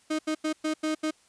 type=tone bursts at uneven times; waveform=35% pulse; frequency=311.1 Hz; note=D#4; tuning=in tune; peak=-24 dBFS; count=6; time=0.1-0.19 / 0.27-0.35 / 0.44-0.53 / 0.64-0.74 / 0.83-0.95 / 1.03-1.11 s; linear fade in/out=10 ms; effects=white hiss -62 dBFS RMS until 1.28 s + resampled to 22050 Hz